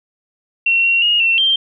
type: tone with pitch steps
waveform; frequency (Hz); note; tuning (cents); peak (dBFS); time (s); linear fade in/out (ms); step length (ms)
sine; 2725 / 2741 / 2864 / 2705 / 3158; F7 / F7 / F7 / E7 / G7; -43 / -33 / +43 / +44 / +12; -11; 0.66-1.56; 5; 180
effects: none